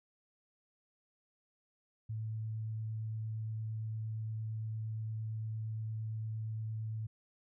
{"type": "tone with vibrato", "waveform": "sine", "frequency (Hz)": 110, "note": "A2", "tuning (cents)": 0, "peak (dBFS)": -36, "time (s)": [2.09, 7.07], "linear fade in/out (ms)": 10, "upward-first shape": "triangle", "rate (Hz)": 8.7, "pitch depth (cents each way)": 9, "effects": []}